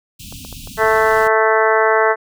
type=band-stop noise; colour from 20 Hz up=pink; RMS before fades=-34 dBFS; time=0.19-1.28 s; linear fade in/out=10 ms; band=290 to 2500 Hz; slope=96 dB/octave
type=clicks; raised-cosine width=1 ms; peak=-22 dBFS; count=6; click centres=0.325 / 0.449 / 0.527 / 0.674 / 0.84 / 1.006 s
type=harmonic tone; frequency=220 Hz; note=A3; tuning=in tune; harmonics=2 / 3 / 4 / 5 / 6 / 7 / 8 / 9; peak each=-16 / -18 / -19 / -20 / -21 / -21 / -22 / -23 dBFS; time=0.77-2.16 s; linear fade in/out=50 ms
effects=none